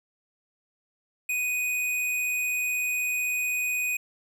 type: tone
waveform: square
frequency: 2489 Hz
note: D#7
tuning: in tune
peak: -26 dBFS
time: 1.29-3.97 s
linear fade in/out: 5 ms
effects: none